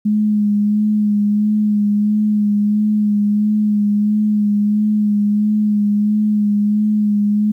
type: tone with vibrato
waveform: sine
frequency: 209.1 Hz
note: G#3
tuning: 12 cents sharp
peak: -12 dBFS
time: 0.05-7.52 s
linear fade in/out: 10 ms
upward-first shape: sine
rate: 1.5 Hz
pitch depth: 25 cents each way
effects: 9-bit